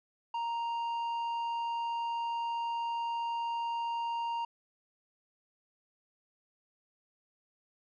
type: tone with tanh clipping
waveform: sine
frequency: 932.3 Hz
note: A#5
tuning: in tune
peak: -33 dBFS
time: 0.34-4.45 s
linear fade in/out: 5 ms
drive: 7 dB
effects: none